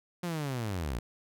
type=linear sweep; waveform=sawtooth; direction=down; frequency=180 to 53.5 Hz; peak=-28 dBFS; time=0.23-0.99 s; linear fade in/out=5 ms; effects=none